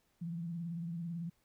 sine tone with vibrato, 168.9 Hz, E3, 42 cents sharp, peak -37 dBFS, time 0.21-1.3 s, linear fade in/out 10 ms, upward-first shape triangle, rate 18 Hz, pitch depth 78 cents each way, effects pink hiss -75 dBFS RMS until 1.44 s

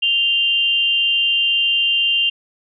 sine tone pair together, 2794 / 3136 Hz, F7 / G7, 0 / 0 cents, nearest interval major second, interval 200 cents, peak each -15 / -20 dBFS, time 0.02-2.3 s, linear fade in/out 10 ms, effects none

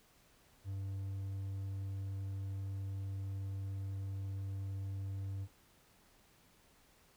triangle tone, 97.4 Hz, G2, 11 cents flat, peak -36 dBFS, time 0.64-5.48 s, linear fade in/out 50 ms, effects pink hiss -67 dBFS RMS until 7.16 s

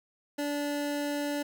25% pulse tone, 290 Hz, D4, 22 cents flat, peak -26 dBFS, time 0.38-1.43 s, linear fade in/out 10 ms, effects none

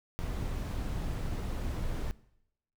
brown noise, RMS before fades -34 dBFS, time 0.19-2.11 s, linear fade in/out 0 ms, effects noise-tail reverb RT60 0.8 s tail -20 dB re dry

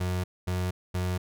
35% pulse tone bursts, 90.9 Hz, F#2, 30 cents flat, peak -25 dBFS, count 3, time 0-1.18 s, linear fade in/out 10 ms, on 240 ms, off 230 ms, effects none

